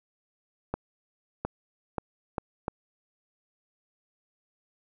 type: accelerating click train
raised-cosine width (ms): 1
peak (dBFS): -15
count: 5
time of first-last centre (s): 0.74-2.681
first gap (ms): 710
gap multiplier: 0.75
effects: none